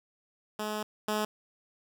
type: tone pair in turn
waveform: 10% pulse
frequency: 212.6 / 212.6 Hz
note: G#3 / G#3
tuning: +41 / +41 cents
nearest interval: unison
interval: 0 cents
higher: neither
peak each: -24 / -20 dBFS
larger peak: second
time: 0.59-0.83 / 1.08-1.25 s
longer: first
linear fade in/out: 5 ms
effects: none